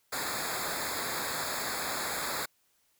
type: noise with comb filter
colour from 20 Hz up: pink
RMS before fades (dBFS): -34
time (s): 0.12-2.46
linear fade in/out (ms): 10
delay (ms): 0.34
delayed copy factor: -1
effects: white hiss -71 dBFS RMS until 2.99 s